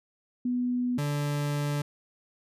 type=tone pair in turn; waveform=sine / 40% pulse; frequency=246.9 / 145.67 Hz; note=B3 / D3; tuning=0 / -14 cents; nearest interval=major sixth; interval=914 cents; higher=first; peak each=-25 / -26 dBFS; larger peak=first; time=0.45-0.98 / 0.98-1.82 s; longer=second; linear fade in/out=5 ms; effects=resampled to 32000 Hz